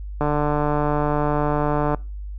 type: click train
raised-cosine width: 1 ms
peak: -8 dBFS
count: 258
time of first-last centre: 0.21-1.946 s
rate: 148 Hz
effects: noise-tail reverb RT60 0.3 s tail -23 dB re dry + added 50 Hz sine -29 dBFS peak until 2.38 s